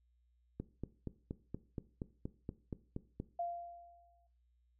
click train, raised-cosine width 3 ms, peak -27 dBFS, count 12, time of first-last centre 0.6-3.2 s, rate 4.23 Hz
sine tone with exponential decay, 692 Hz, F5, 16 cents flat, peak -34 dBFS, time 3.39-4.27 s, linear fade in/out 5 ms, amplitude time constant 190 ms
effects noise-tail reverb RT60 0.4 s tail -17 dB re dry + added 60 Hz sine -70 dBFS peak until 4.79 s

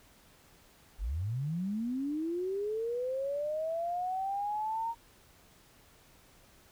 sine linear sweep, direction up, 39.37 to 932.3 Hz, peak -31 dBFS, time 0.98-4.95 s, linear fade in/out 50 ms, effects pink hiss -61 dBFS RMS until 6.71 s

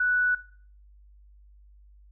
sine tone, 1480 Hz, F#6, in tune, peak -21 dBFS, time 0-0.35 s, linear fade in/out 5 ms, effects noise-tail reverb RT60 0.5 s tail -18 dB re dry + added 50 Hz sine -51 dBFS peak until 2.11 s

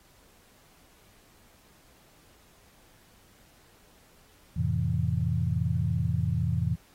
sine chord, F major seventh, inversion none, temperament equal, 87.31 / 110 / 130.81 / 164.81 Hz, F2 / A2 / C3 / E3, 0 / 0 / 0 / 0 cents, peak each -30 dBFS, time 4.56-6.76 s, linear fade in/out 10 ms, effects pink hiss -60 dBFS RMS until 6.94 s + AAC 48 kbps

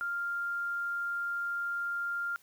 sine tone, 1396.9 Hz, F6, in tune, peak -31 dBFS, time 0.01-2.36 s, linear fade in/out 0 ms, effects white hiss -63 dBFS RMS until 2.42 s

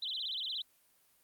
sine tone with vibrato, 3499 Hz, A7, 10 cents flat, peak -35 dBFS, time 0.02-0.62 s, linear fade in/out 5 ms, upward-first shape sine, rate 17 Hz, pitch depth 260 cents each way, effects white hiss -69 dBFS RMS until 1.23 s + Opus 32 kbps

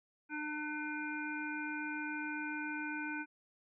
harmonic tone, 301.2 Hz, D4, 44 cents sharp, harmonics 1 / 3 / 5 / 7 / 8, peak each -41 / -46 / -41 / -54 / -45 dBFS, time 0.29-3.26 s, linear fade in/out 50 ms, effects none

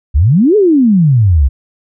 sine exponential two-way sweep, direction up then down, 61.74 to 440.8 to 61.74 Hz, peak -5 dBFS, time 0.14-1.49 s, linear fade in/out 20 ms, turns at 0.56 s, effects none

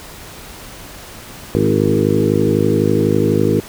harmonic tone with a mistuned harmonic, 52 Hz, G#1, 3 cents sharp, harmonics 2 / 3 / 4 / 5 / 6 / 7 / 8 / 9, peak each -20 / -20 / -20 / -20 / -20 / -20 / -20 / -20 dBFS, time 1.55-3.6 s, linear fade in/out 0 ms, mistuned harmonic 7, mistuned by -18 cents, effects pink hiss -35 dBFS RMS until 3.68 s

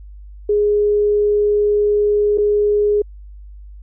sine tone with dropouts, 415.3 Hz, G#4, in tune, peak -12 dBFS, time 0.49-3.02 s, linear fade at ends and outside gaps 5 ms, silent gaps 2.376-2.382 s, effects added 50 Hz sine -34 dBFS peak until 3.82 s

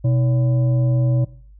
sine tone with frequency modulation, 125.2 Hz, B2, 24 cents sharp, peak -14 dBFS, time 0.04-1.25 s, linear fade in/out 10 ms, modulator 441 Hz, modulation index 0.36, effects noise-tail reverb RT60 0.5 s tail -19 dB re dry + added 50 Hz sine -42 dBFS peak until 1.59 s

